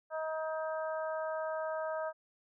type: harmonic tone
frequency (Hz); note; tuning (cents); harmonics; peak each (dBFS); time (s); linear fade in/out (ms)
316; D#4; +27; 2 / 3 / 4 / 5; -35 / -42 / -43 / -45; 0.1-2.13; 50
effects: none